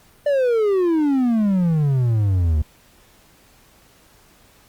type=exponential sweep; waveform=triangle; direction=down; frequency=593 to 73.42 Hz; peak=-13 dBFS; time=0.26-2.62 s; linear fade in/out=5 ms; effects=pink hiss -53 dBFS RMS until 4.68 s + Opus 48 kbps